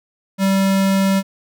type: tone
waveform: square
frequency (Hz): 193.9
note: G3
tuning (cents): -19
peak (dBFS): -14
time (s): 0.38-1.23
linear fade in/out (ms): 50
effects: none